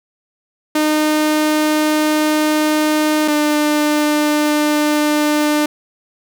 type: tone pair in turn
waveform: sawtooth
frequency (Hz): 305.9 / 299.3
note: D#4 / D4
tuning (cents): -29 / +33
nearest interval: unison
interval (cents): 38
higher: first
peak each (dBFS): -9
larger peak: neither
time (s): 0.75-3.28 / 3.28-5.66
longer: first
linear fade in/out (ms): 5
effects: none